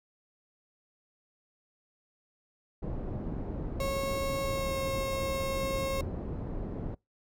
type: low-pass noise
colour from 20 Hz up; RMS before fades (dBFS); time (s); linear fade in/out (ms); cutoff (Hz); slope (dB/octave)
pink; -36; 2.82-6.95; 10; 470; 12
type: tone with pitch glide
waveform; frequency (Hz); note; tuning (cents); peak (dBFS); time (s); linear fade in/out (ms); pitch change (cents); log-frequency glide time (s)
35% pulse; 546 to 539.7; C#5 to C#5; -26 to -46; -29; 3.8-6.01; 2; -20; 4.42-4.77
effects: noise-tail reverb RT60 0.2 s tail -24 dB re dry